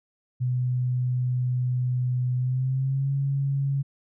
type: tone with pitch glide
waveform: sine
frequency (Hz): 125.4 to 138.34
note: B2 to C#3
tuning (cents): +27 to -3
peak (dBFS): -22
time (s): 0.4-3.83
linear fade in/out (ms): 20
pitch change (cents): +170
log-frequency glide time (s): 2.36-3.12
effects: none